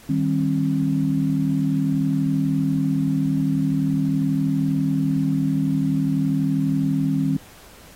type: chord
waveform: sine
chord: C minor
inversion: first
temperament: equal with one note detuned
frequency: 155.56 / 196 / 267.9 Hz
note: Eb3 / G3 / C4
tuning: 0 / 0 / +41 cents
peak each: -22 / -25 / -21 dBFS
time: 0.09-7.37 s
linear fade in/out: 5 ms
effects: pink hiss -47 dBFS RMS until 7.95 s + AAC 48 kbps